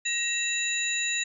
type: tone cluster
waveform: sine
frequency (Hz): 1885 / 2684 / 3886 / 6980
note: A#6 / E7 / B7 / A8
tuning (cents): +19 / +31 / -29 / -15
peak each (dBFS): -31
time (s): 0.05-1.24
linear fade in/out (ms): 10
effects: none